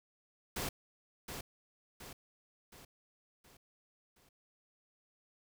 pink noise with echo, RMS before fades -38 dBFS, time 0.56-0.69 s, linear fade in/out 5 ms, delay 720 ms, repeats 5, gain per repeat -6 dB, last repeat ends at 4.29 s, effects none

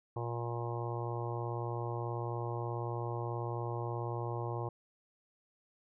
harmonic tone, 118.4 Hz, A#2, 27 cents sharp, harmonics 1 / 3 / 4 / 5 / 6 / 7 / 8 / 9, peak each -37 / -42 / -44 / -47 / -48 / -45 / -47 / -47 dBFS, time 0.16-4.69 s, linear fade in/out 5 ms, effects none

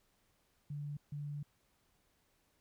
sine tone bursts at uneven times, 145.7 Hz, D3, 13 cents flat, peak -39 dBFS, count 2, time 0.7-0.97 / 1.12-1.43 s, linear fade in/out 5 ms, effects pink hiss -75 dBFS RMS until 2.6 s

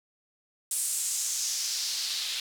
white noise with band-pass filter sweep, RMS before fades -31 dBFS, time 0.71-2.4 s, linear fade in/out 2 ms, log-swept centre 9100 to 3700 Hz, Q 2.4, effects none

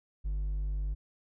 sine tone with hard clipping, 49.8 Hz, G1, 28 cents sharp, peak -31 dBFS, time 0.24-0.95 s, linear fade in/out 20 ms, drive 3 dB, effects none

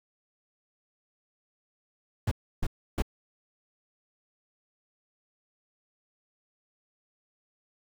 brown noise bursts, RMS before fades -26 dBFS, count 3, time 2.27-3.022 s, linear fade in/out 5 ms, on 44 ms, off 310 ms, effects none

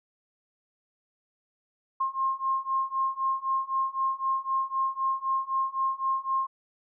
sine beating tone pair, 1064 / 1067.9 Hz, C6 / C6, +29 / +35 cents, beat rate 3.9 Hz, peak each -29 / -28 dBFS, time 2-6.47 s, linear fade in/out 10 ms, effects none

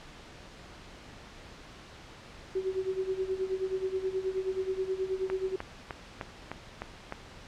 sine tone with tremolo, 378.3 Hz, F#4, 38 cents sharp, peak -26 dBFS, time 2.55-5.56 s, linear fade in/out 5 ms, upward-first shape sine, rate 9.4 Hz, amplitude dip 80%
click train, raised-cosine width 0.5 ms, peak -20 dBFS, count 7, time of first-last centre 5.3-7.124 s, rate 3.29 Hz
effects pink hiss -49 dBFS RMS until 7.47 s + low-pass 5000 Hz 12 dB/octave

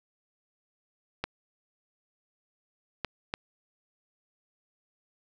clicks, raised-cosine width 0.3 ms, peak -14 dBFS, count 3, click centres 1.24 / 3.047 / 3.339 s, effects none

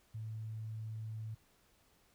sine tone, 110 Hz, A2, in tune, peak -40 dBFS, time 0.14-1.35 s, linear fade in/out 10 ms, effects pink hiss -70 dBFS RMS until 2.14 s

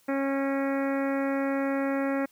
harmonic tone with a mistuned harmonic, 273.9 Hz, C#4, 21 cents flat, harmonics 1 / 2 / 3 / 4 / 5 / 6 / 7 / 8 / 9, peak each -27 / -30 / -38 / -41 / -39 / -41 / -40 / -44 / -48 dBFS, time 0.08-2.26 s, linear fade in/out 10 ms, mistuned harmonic 8, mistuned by +15 cents, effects white hiss -63 dBFS RMS until 2.31 s

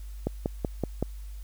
click train, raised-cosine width 2 ms, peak -13 dBFS, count 5, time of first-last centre 0.27-1.026 s, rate 5.29 Hz, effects added 50 Hz sine -37 dBFS peak until 1.43 s + white hiss -58 dBFS RMS until 1.43 s

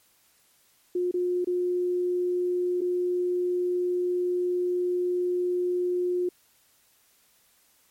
sine tone with dropouts, 357.7 Hz, F4, 41 cents sharp, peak -23 dBFS, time 0.95-6.29 s, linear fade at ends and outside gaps 5 ms, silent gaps 1.113-1.14 / 1.446-1.471 / 2.809-2.815 s, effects white hiss -63 dBFS RMS until 7.9 s + MP3 64 kbps

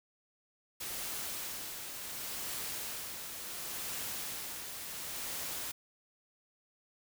white noise with tremolo, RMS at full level -39 dBFS, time 0.8-5.72 s, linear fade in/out 10 ms, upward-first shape sine, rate 0.7 Hz, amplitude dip 40%, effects none

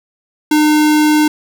square tone, 303.4 Hz, D#4, 44 cents flat, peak -9 dBFS, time 0.51-1.28 s, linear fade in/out 5 ms, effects none

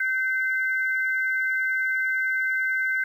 sine tone pair together, 1545 / 2066 Hz, G6 / C7, -26 / -22 cents, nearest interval perfect fourth, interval 504 cents, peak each -23 / -28 dBFS, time 0-3.04 s, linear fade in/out 5 ms, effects 9-bit

